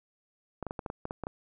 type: clicks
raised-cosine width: 1 ms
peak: -21 dBFS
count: 10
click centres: 0.627 / 0.667 / 0.709 / 0.792 / 0.862 / 0.901 / 1.054 / 1.109 / 1.237 / 1.269 s
effects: none